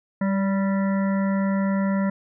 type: harmonic tone with a mistuned harmonic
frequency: 196 Hz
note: G3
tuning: in tune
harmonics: 1 / 3 / 5 / 7 / 9 / 10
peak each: -20 / -30 / -34 / -37 / -39 / -40 dBFS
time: 0.21-2.1 s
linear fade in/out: 5 ms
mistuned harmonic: 3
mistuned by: -26 cents
effects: none